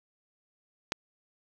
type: click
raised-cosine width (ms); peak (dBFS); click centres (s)
0.2; -11; 0.921
effects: none